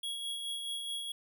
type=tone with tremolo; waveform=square; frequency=3322 Hz; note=G#7; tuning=in tune; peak=-35 dBFS; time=0.03-1.12 s; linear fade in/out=5 ms; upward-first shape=sine; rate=4.7 Hz; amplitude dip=35%; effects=none